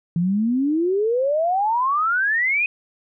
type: exponential sweep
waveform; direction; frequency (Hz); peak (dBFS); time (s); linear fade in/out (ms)
sine; up; 164.81 to 2537; -17; 0.16-2.66; 2
effects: none